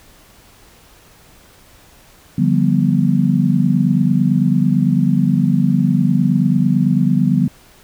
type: chord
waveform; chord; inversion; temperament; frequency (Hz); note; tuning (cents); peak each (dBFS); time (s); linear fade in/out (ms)
sine; G dominant seventh; second; just; 147 / 176.4 / 196 / 245; D3 / F3 / G3 / B3; +2 / +18 / 0 / -14; -17; 2.38-7.48; 5
effects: pink hiss -47 dBFS RMS until 7.83 s